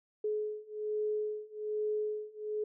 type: beating tone pair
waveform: sine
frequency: 424.3 / 425.5 Hz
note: G#4 / G#4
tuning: +37 / +42 cents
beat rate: 1.2 Hz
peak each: -36 / -35 dBFS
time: 0.24-2.64 s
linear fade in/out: 5 ms
effects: none